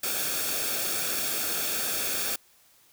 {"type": "noise with comb filter", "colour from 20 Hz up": "white", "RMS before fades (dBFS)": -29, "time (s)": [0.03, 2.36], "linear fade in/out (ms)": 5, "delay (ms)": 1, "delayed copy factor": -0.6, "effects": ["white hiss -60 dBFS RMS until 2.92 s"]}